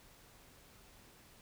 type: silence
effects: pink hiss -61 dBFS RMS until 1.41 s